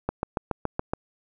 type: click train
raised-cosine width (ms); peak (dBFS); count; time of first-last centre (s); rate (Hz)
1; -11; 7; 0.09-0.935; 7.1
effects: none